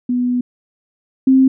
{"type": "tone pair in turn", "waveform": "sine", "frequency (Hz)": [246.9, 263.7], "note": ["B3", "C4"], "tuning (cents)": [0, 14], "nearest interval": "minor second", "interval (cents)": 114, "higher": "second", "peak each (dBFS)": [-14, -7], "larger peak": "second", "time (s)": [[0.09, 0.41], [1.27, 1.48]], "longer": "first", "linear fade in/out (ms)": 5, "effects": []}